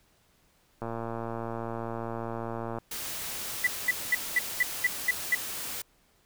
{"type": "click train", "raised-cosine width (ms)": 1, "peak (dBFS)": -21, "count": 227, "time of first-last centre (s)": [0.82, 2.785], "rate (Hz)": 115}
{"type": "noise", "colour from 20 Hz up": "white", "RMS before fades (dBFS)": -36, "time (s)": [2.91, 5.82], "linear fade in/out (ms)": 5}
{"type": "tone bursts", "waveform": "sine", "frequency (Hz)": 1975.5, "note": "B6", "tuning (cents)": 0, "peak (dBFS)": -20, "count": 8, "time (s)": [3.64, 5.35], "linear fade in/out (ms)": 5, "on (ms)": 30, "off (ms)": 210}
{"effects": ["pink hiss -66 dBFS RMS until 6.25 s"]}